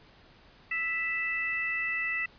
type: harmonic tone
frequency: 659.3 Hz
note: E5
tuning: in tune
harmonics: 2 / 3 / 4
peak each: -42 / -30 / -33 dBFS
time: 0.71-2.26 s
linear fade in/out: 5 ms
effects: pink hiss -57 dBFS RMS until 2.38 s + resampled to 11025 Hz